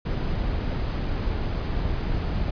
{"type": "noise", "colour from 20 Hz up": "brown", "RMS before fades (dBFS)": -26, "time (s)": [0.05, 2.51], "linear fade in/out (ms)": 10, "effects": ["resampled to 11025 Hz"]}